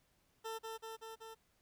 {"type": "tone with echo", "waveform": "20% pulse", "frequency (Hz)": 447.1, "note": "A4", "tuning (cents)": 28, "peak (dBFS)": -36, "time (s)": [0.44, 0.59], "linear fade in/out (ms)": 20, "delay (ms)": 190, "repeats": 4, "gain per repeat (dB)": -2, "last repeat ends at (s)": 1.35, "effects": ["pink hiss -75 dBFS RMS until 1.61 s"]}